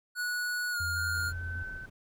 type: tone with pitch glide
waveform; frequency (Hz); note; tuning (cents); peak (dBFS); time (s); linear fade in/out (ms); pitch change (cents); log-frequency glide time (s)
square; 1466 to 1416.9; F#6 to F6; -16 to +25; -31; 0.15-1.33; 50; -59; 0.71-0.79
type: tone with vibrato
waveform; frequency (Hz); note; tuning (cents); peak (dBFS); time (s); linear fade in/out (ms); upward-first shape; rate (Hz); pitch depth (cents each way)
sine; 86.1; F2; -24; -35; 0.8-1.63; 5; sine; 13; 33
type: tone with tremolo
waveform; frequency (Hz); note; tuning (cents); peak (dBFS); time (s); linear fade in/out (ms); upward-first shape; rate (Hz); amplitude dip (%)
sine; 1527; G6; -46; -36; 0.96-1.86; 5; triangle; 2; 45
type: noise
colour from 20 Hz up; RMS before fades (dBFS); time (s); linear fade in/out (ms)
brown; -47; 1.14-1.9; 10
effects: none